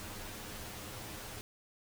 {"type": "noise with comb filter", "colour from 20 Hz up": "pink", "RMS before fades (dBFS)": -45, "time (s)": [0, 1.41], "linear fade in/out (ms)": 0, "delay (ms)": 9.6, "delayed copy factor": 0.65, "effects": []}